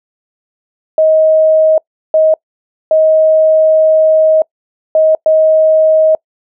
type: tone bursts at uneven times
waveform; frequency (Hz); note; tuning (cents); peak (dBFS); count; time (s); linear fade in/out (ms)
sine; 630; D#5; +21; -5; 5; 0.98-1.78 / 2.14-2.34 / 2.91-4.42 / 4.95-5.15 / 5.26-6.15; 2
effects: noise-tail reverb RT60 0.1 s tail -26 dB re dry